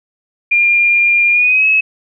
sine tone with pitch glide, 2403 to 2575 Hz, D7 to E7, +39 to -41 cents, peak -8 dBFS, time 0.51-1.81 s, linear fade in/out 10 ms, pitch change +120 cents, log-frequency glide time 1.31-1.66 s, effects none

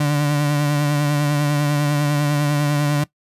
35% pulse tone with vibrato, 146.5 Hz, D3, 4 cents flat, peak -14 dBFS, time 0-3.04 s, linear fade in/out 5 ms, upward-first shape triangle, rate 10 Hz, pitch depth 36 cents each way, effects noise-tail reverb RT60 0.1 s tail -19 dB re dry + resampled to 32000 Hz

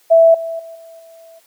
sine tone with level steps, 659.3 Hz, E5, in tune, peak -5 / -21 / -31 / -36 / -39 dBFS, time 0.1-1.4 s, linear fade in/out 20 ms, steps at 0.34 / 0.59 / 0.75 / 0.99 s, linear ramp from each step 5 ms, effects white hiss -54 dBFS RMS until 1.46 s + high-pass 300 Hz 12 dB/octave

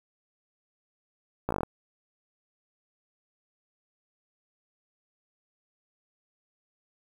slowing click train, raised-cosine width 1 ms, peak -14 dBFS, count 8, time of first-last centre 1.49-1.633 s, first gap 16 ms, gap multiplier 1.08, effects 8-bit

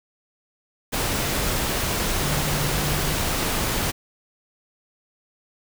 sine tone in noise, 146.83 Hz, D3, in tune, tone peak -27 dBFS, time 2.21-3.14 s, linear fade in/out 20 ms, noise pink, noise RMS -24 dBFS, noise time 0.92-3.92 s, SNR -6 dB, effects none

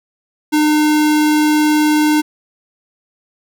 square tone, 303.1 Hz, D#4, 45 cents flat, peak -11 dBFS, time 0.52-2.22 s, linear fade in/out 20 ms, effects none

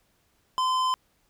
sine tone with hard clipping, 1027 Hz, C6, 33 cents flat, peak -24 dBFS, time 0.58-0.94 s, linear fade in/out 0 ms, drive 12 dB, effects pink hiss -68 dBFS RMS until 1.29 s

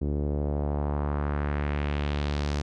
sawtooth tone with low-pass filter sweep, 72.8 Hz, D2, 15 cents flat, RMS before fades -28 dBFS, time 0.01-2.62 s, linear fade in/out 10 ms, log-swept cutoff 350 to 5900 Hz, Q 1.6, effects none

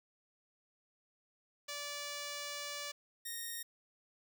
5% pulse tone pair in turn, 580 / 1856.3 Hz, D5 / A#6, -22 / -8 cents, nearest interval octave + minor sixth, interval 2014 cents, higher second, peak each -29 / -30 dBFS, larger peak first, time 1.68-2.92 / 3.25-3.63 s, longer first, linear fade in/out 10 ms, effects none

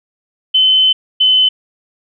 sine tone pair in turn, 3052 / 3037 Hz, G7 / F#7, -47 / +44 cents, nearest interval unison, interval 9 cents, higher first, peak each -7 dBFS, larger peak neither, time 0.54-0.93 / 1.2-1.49 s, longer first, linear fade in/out 10 ms, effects none

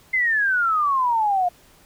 sine exponential sweep, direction down, 2093 to 698.5 Hz, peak -17 dBFS, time 0.13-1.49 s, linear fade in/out 10 ms, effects pink hiss -53 dBFS RMS until 1.85 s

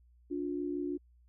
sine tone pair together, 289.5 / 355.5 Hz, D4 / F4, -25 / +31 cents, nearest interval major third, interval 356 cents, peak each -35 / -36 dBFS, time 0.3-0.98 s, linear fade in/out 20 ms, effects added 60 Hz sine -60 dBFS peak until 1.28 s

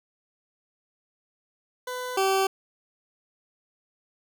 20% pulse tone pair in turn, 501 / 385.7 Hz, B4 / G4, +25 / -28 cents, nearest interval perfect fourth, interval 453 cents, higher first, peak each -26 / -16 dBFS, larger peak second, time 1.87-2.17 / 2.17-2.47 s, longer neither, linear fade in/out 5 ms, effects none

